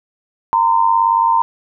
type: tone pair together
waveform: sine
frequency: 923 / 1021.4 Hz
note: A#5 / C6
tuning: -17 / -42 cents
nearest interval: major second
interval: 175 cents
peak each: -12 / -15 dBFS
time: 0.53-1.42 s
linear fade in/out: 0 ms
effects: none